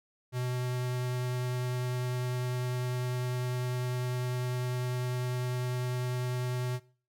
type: tone with vibrato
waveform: square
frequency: 125 Hz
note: B2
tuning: 21 cents sharp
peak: -31 dBFS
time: 0.32-6.8 s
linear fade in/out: 50 ms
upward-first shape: sine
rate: 10 Hz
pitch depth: 8 cents each way
effects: noise-tail reverb RT60 0.4 s tail -19 dB re dry